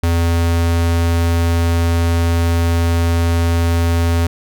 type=tone; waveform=square; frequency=84.4 Hz; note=E2; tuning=41 cents sharp; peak=-13 dBFS; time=0.03-4.27 s; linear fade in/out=5 ms; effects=none